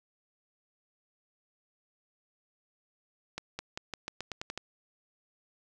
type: accelerating click train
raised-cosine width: 0.2 ms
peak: -19 dBFS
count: 10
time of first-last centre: 3.38-4.576 s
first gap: 210 ms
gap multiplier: 0.88
effects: none